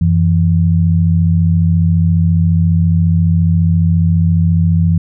sine tone pair together, 91.1 / 165.64 Hz, F#2 / E3, -26 / +9 cents, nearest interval minor seventh, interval 1035 cents, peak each -11 dBFS, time 0.01-4.98 s, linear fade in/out 5 ms, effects none

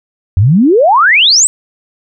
sine exponential sweep, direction up, 85.9 to 8372 Hz, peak -4 dBFS, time 0.37-1.47 s, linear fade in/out 0 ms, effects none

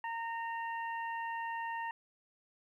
harmonic tone, 920 Hz, A#5, 23 cents flat, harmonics 1 / 2 / 3, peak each -37 / -42 / -50 dBFS, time 0.04-1.91 s, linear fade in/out 2 ms, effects 12-bit

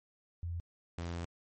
sine / sawtooth tone pair in turn, 85.5 / 85.5 Hz, F2 / F2, -36 / -36 cents, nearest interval unison, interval 0 cents, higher neither, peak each -35 / -33 dBFS, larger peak second, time 0.43-0.6 / 0.98-1.25 s, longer second, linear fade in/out 0 ms, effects MP3 32 kbps

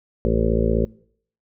harmonic tone, 55.9 Hz, A1, 28 cents sharp, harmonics 1 / 2 / 3 / 4 / 6 / 7 / 8 / 9 / 10, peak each -22 / -26 / -27 / -24 / -30 / -25 / -26 / -27 / -30 dBFS, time 0.25-0.85 s, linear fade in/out 0 ms, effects noise-tail reverb RT60 0.6 s tail -23 dB re dry

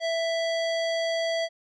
square tone with low-pass filter, 661 Hz, E5, 5 cents sharp, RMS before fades -27 dBFS, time 0-1.49 s, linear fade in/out 50 ms, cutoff 4500 Hz, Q 1.7, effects none

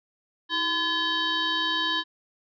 sine tone with frequency modulation, 2413 Hz, D7, 46 cents sharp, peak -23 dBFS, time 0.49-2.04 s, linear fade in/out 50 ms, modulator 698 Hz, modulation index 2.4, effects none

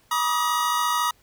square tone cluster, 966 / 1158 / 1202 / 1256 / 1908 Hz, B5 / D6 / D6 / D#6 / A#6, -39 / -25 / +40 / +16 / +40 cents, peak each -26 / -33 / -34 / -25 / -33 dBFS, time 0.11-1.11 s, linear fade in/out 5 ms, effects pink hiss -60 dBFS RMS until 1.22 s

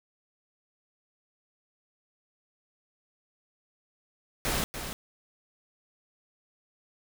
pink noise with echo, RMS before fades -29 dBFS, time 4.45-4.64 s, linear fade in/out 0 ms, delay 290 ms, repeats 1, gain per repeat -8 dB, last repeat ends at 4.93 s, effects none

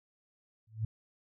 sine tone with exponential growth, 110 Hz, A2, in tune, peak -26 dBFS, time 0.67-0.85 s, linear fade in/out 5 ms, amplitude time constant 38 ms, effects none

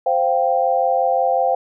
sine chord, C suspended fourth, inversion none, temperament equal, 523.3 / 698.5 / 784 Hz, C5 / F5 / G5, 0 / 0 / 0 cents, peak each -19 dBFS, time 0.06-1.55 s, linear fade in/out 5 ms, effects none

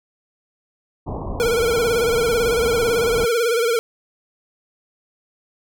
pink low-pass noise, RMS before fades -28 dBFS, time 1.06-3.26 s, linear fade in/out 20 ms, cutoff 1100 Hz, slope 96 dB/octave
square tone with vibrato, 466.2 Hz, A#4, in tune, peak -17 dBFS, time 1.4-3.79 s, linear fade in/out 0 ms, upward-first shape sine, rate 18 Hz, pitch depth 78 cents each way
effects none

